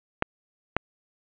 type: clicks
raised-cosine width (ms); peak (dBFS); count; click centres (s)
0.5; -6; 2; 0.224 / 0.766
effects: resampled to 8000 Hz + 8-bit